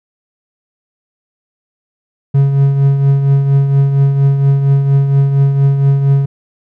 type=tone with tremolo; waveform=triangle; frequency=138.59 Hz; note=C#3; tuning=in tune; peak=-3 dBFS; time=2.34-6.26 s; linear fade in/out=10 ms; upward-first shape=triangle; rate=4.3 Hz; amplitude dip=55%; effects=none